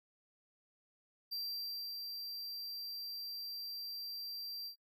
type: tone with ADSR envelope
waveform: square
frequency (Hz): 4712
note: D8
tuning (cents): +5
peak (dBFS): -38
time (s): 1.31-4.76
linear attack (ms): 18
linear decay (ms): 620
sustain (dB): -4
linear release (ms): 95
effects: noise-tail reverb RT60 0.1 s tail -22 dB re dry

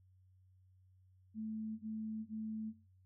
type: tone bursts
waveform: sine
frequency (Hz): 218.4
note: A3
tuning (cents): -13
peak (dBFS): -39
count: 3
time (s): 1.34-2.734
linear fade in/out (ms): 50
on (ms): 450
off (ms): 22
effects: noise-tail reverb RT60 0.5 s tail -25 dB re dry + added 93 Hz sine -64 dBFS peak until 3.05 s

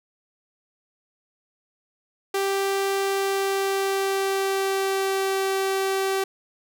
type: tone with pitch glide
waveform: sawtooth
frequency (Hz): 392 to 386.4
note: G4 to G4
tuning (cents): 0 to -25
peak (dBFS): -18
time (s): 2.34-6.24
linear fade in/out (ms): 5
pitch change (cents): -25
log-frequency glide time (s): 3.01-5.45
effects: none

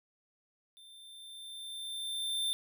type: tone with level ramp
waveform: square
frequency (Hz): 3573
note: A7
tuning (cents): +26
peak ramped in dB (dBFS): -54 to -30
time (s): 0.77-2.53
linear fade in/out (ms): 0
effects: none

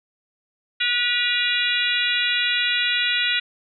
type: harmonic tone with a mistuned harmonic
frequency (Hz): 485.8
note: B4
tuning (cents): -29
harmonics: 3 / 4 / 5 / 6 / 7 / 8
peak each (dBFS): -26 / -26 / -26 / -26 / -26 / -26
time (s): 0.8-3.4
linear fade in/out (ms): 10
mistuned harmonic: 6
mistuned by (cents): -52
effects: none

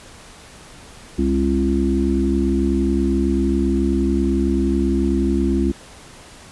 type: harmonic tone with a mistuned harmonic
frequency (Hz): 67.5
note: C#2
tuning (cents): -45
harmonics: 1 / 3 / 4 / 5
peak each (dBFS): -21 / -21 / -21 / -21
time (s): 1.18-5.72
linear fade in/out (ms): 10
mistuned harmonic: 5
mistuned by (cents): +17
effects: pink hiss -42 dBFS RMS until 6.51 s + resampled to 24000 Hz

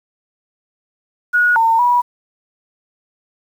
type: tone with pitch steps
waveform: sine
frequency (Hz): 1454 / 907 / 972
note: F#6 / A#5 / B5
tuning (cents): -31 / -48 / -28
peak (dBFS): -10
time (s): 1.33-2.02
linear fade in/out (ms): 20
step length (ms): 230
effects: 7-bit

